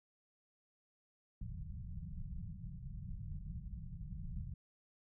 pink low-pass noise, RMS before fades -45 dBFS, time 1.41-4.54 s, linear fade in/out 5 ms, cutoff 190 Hz, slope 96 dB/octave, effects none

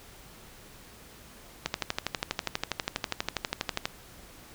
click train, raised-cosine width 0.2 ms, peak -10 dBFS, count 28, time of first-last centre 1.66-3.855 s, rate 12.3 Hz, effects pink hiss -51 dBFS RMS until 4.54 s

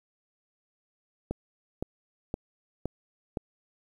click train, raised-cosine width 2 ms, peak -17 dBFS, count 5, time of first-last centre 1.31-3.372 s, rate 1.94 Hz, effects 9-bit

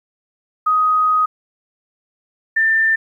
sine tone pair in turn, 1253 / 1787.6 Hz, D#6 / A6, +12 / +27 cents, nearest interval tritone, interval 615 cents, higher second, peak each -12 dBFS, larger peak neither, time 0.66-1.26 / 2.56-2.96 s, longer first, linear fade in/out 10 ms, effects 9-bit

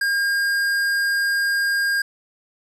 sine tone with tanh clipping, 1614 Hz, G#6, 50 cents flat, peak -20 dBFS, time 0.01-2.02 s, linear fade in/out 5 ms, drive 15 dB, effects none

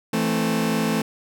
sawtooth chord, A minor, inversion second, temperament just, 165 / 220 / 264 Hz, E3 / A3 / C4, +2 / 0 / +16 cents, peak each -22 / -18 / -23 dBFS, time 0.13-1.02 s, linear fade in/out 5 ms, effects none

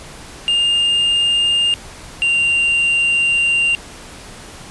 triangle tone pair in turn, 2813 / 2777 Hz, F7 / F7, +12 / -10 cents, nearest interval unison, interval 22 cents, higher first, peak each -11 dBFS, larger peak neither, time 0.48-1.74 / 2.22-3.75 s, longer second, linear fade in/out 0 ms, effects pink hiss -36 dBFS RMS until 4.7 s + resampled to 24000 Hz

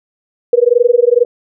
sine tone with amplitude modulation, 481.9 Hz, B4, 43 cents flat, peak -3 dBFS, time 0.53-1.25 s, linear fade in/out 2 ms, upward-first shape sine, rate 22.1 Hz, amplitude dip 100%, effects none

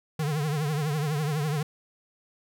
square tone with vibrato, 150 Hz, D3, 37 cents sharp, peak -26 dBFS, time 0.19-1.63 s, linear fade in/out 5 ms, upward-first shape triangle, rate 12 Hz, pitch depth 130 cents each way, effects none

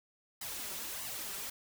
white noise with flanger, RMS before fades -41 dBFS, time 0.41-1.5 s, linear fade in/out 5 ms, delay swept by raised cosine 0.98 to 5.18 ms, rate 1.6 Hz, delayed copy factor +0.7, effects none

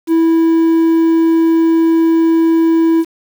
triangle tone with quantisation, 327.9 Hz, E4, 9 cents flat, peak -6 dBFS, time 0.07-3.05 s, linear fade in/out 50 ms, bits 6, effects none

